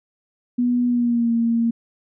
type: tone with pitch glide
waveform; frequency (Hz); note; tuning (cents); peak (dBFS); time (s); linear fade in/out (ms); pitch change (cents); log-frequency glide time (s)
sine; 244.4 to 231.5; B3 to A#3; -18 to -12; -16; 0.58-1.71; 10; -94; 0.87-1.32
effects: none